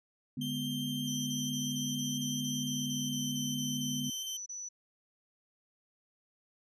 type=chord; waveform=sine; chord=G# diminished; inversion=second; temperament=equal; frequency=146.83 / 207.7 / 246.9 Hz; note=D3 / G#3 / B3; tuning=0 / 0 / 0 cents; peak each=-39 / -42 / -36 dBFS; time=0.37-4.1 s; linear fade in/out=5 ms
type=tone with pitch glide; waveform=40% pulse; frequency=3153 to 3110 Hz; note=G7 to G7; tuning=+9 to -14 cents; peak=-37 dBFS; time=0.41-4.37 s; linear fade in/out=5 ms; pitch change=-23 cents; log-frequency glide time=2.56-3.37 s
type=tone bursts; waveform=sine; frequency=5950 Hz; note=F#8; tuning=9 cents sharp; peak=-39 dBFS; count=16; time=1.07-4.69 s; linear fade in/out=10 ms; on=200 ms; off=28 ms
effects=none